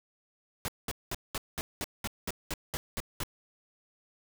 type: noise bursts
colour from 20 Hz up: pink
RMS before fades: -34 dBFS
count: 12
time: 0.65-3.234 s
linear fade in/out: 0 ms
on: 32 ms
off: 200 ms
effects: none